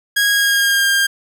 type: tone with pitch glide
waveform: sawtooth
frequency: 1644 to 1604.6 Hz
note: G#6 to G6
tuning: -18 to +40 cents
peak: -9 dBFS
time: 0.16-1.07 s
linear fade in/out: 10 ms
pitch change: -42 cents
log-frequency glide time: 0.31-0.87 s
effects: none